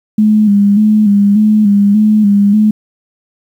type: tone with vibrato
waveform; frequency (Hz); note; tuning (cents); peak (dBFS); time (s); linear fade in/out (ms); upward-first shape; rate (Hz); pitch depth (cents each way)
sine; 207.7; G#3; 0; -5; 0.18-2.71; 5; square; 1.7; 48
effects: 7-bit